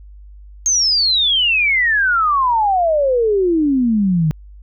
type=exponential sweep; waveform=sine; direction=down; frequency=6500 to 150 Hz; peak=-12 dBFS; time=0.66-4.31 s; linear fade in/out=0 ms; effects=added 50 Hz sine -36 dBFS peak until 4.62 s